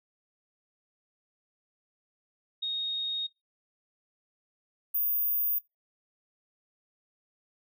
sine tone pair in turn, 3729 / 14916 Hz, A#7 / A#9, 0 / 0 cents, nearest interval 2 octaves, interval 2400 cents, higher second, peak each -29 / -25 dBFS, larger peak second, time 2.62-3.27 / 4.94-5.59 s, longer neither, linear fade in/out 10 ms, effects noise-tail reverb RT60 0.2 s tail -24 dB re dry

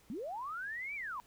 sine linear two-way sweep, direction up then down, 189.6 to 2372 to 929 Hz, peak -38 dBFS, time 0.1-1.2 s, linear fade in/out 0 ms, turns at 0.95 s, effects pink hiss -65 dBFS RMS until 1.26 s

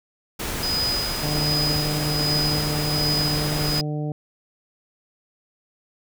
pink noise, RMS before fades -28 dBFS, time 0.39-3.81 s, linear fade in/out 10 ms
sine tone with tremolo, 4978 Hz, D#8, in tune, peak -21 dBFS, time 0.63-3.81 s, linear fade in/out 0 ms, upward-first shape sine, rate 1.3 Hz, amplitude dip 65%
harmonic tone, 150 Hz, D3, 37 cents sharp, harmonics 1 / 2 / 3 / 4 / 5, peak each -25 / -31 / -35 / -37 / -39 dBFS, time 1.23-4.12 s, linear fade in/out 0 ms
effects none

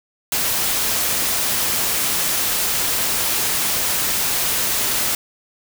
white noise, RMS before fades -20 dBFS, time 0.32-5.15 s, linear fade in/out 2 ms, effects none

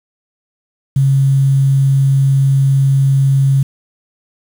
sine tone with quantisation, 136.3 Hz, C#3, 29 cents flat, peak -8 dBFS, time 0.96-3.63 s, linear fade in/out 5 ms, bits 6, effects none

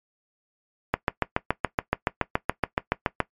click train, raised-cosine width 0.5 ms, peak -5 dBFS, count 17, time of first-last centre 0.94-3.203 s, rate 7.07 Hz, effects noise-tail reverb RT60 0.1 s tail -18 dB re dry + MP3 96 kbps

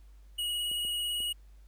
square tone with vibrato, 2900 Hz, F#7, 35 cents flat, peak -31 dBFS, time 0.38-1.33 s, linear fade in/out 10 ms, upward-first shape triangle, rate 18 Hz, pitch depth 21 cents each way
clicks, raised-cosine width 2 ms, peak -36 dBFS, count 3, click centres 0.715 / 0.85 / 1.204 s
effects added 50 Hz sine -51 dBFS peak until 1.67 s + pink hiss -70 dBFS RMS until 1.67 s

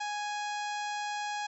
harmonic tone, 830.6 Hz, G#5, in tune, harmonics 1 / 2 / 3 / 4 / 5 / 6 / 7 / 8 / 9, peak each -34 / -40 / -44 / -46 / -48 / -50 / -51 / -52 / -53 dBFS, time 0-1.47 s, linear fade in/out 10 ms, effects none

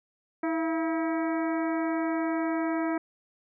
harmonic tone with a mistuned harmonic, 322.6 Hz, E4, 37 cents flat, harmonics 1 / 2 / 3 / 4 / 5 / 6 / 7, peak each -27 / -33 / -37 / -39 / -41 / -43 / -44 dBFS, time 0.43-2.98 s, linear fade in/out 5 ms, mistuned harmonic 2, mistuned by +67 cents, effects none

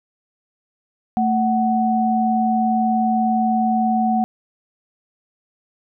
sine tone pair together, 222.9 / 744.8 Hz, A3 / F#5, +23 / +11 cents, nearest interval octave + major sixth, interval 2088 cents, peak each -18 dBFS, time 1.17-4.24 s, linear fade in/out 0 ms, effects none

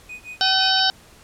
triangle tone with tremolo, 2489 Hz, D#7, in tune, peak -30 dBFS, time 0.09-0.8 s, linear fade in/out 5 ms, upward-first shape sine, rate 5.8 Hz, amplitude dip 100%
harmonic tone, 762 Hz, G5, 49 cents flat, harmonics 1 / 2 / 4 / 5 / 6 / 7, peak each -23 / -23 / -23 / -23 / -23 / -23 dBFS, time 0.41-0.9 s, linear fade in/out 0 ms
effects pink hiss -49 dBFS RMS until 1.23 s + low-pass 12000 Hz 12 dB/octave

